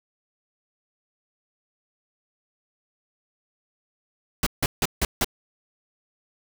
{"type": "noise bursts", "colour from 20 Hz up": "pink", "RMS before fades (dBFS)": -22, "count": 5, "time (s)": [4.43, 5.245], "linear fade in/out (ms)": 2, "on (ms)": 35, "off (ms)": 160, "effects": []}